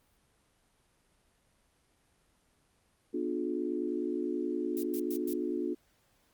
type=chord; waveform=sine; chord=B diminished seventh; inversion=none; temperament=just; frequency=246.9 / 296.3 / 355.6 / 426.7 Hz; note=B3 / D4 / F4 / Ab4; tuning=0 / +15 / +31 / +47 cents; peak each=-38 / -35 / -34 / -40 dBFS; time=3.13-5.75 s; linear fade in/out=20 ms
type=noise bursts; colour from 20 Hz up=violet; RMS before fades=-42 dBFS; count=4; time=4.77-5.332 s; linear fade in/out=0 ms; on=58 ms; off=110 ms
effects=pink hiss -70 dBFS RMS until 6.33 s + Opus 32 kbps